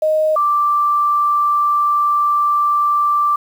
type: tone pair in turn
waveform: sine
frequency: 622.3 / 1174.7 Hz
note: D#5 / D6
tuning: 0 / 0 cents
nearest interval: major seventh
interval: 1100 cents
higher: second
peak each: -12 dBFS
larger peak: neither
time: 0.02-0.36 / 0.36-3.36 s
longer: second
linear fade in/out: 5 ms
effects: 7-bit